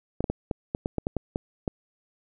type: clicks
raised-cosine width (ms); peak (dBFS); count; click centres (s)
2; -13; 11; 0.206 / 0.242 / 0.3 / 0.512 / 0.749 / 0.859 / 0.983 / 1.069 / 1.167 / 1.359 / 1.678
effects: none